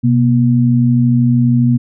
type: tone pair together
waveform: sine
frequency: 126.8 / 239.4 Hz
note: B2 / A#3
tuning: +46 / +46 cents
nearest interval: major seventh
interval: 1100 cents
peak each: -11 dBFS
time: 0.03-1.78 s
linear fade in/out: 20 ms
effects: none